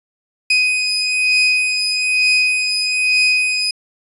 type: beating tone pair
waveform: 30% pulse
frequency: 2500 / 2501.1 Hz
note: D#7 / D#7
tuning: +8 / +8 cents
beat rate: 1.1 Hz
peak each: -17 / -12 dBFS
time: 0.5-3.71 s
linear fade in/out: 5 ms
effects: resampled to 24000 Hz